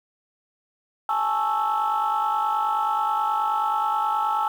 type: chord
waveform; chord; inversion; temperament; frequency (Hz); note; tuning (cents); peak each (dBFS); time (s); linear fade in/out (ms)
sine; A major seventh; third; equal; 830.6 / 880 / 1108.7 / 1318.5; G#5 / A5 / C#6 / E6; 0 / 0 / 0 / 0; -25 / -24 / -30 / -24; 1.09-4.48; 2
effects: tanh soft clip ceiling -15 dBFS + 8-bit